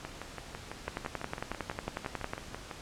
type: two click trains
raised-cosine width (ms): 0.5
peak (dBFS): -18 / -23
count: 17 / 17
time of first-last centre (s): 0.88-2.335 / 0.05-2.712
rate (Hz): 11 / 6.01
effects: pink hiss -47 dBFS RMS until 2.81 s + low-pass 8000 Hz 12 dB/octave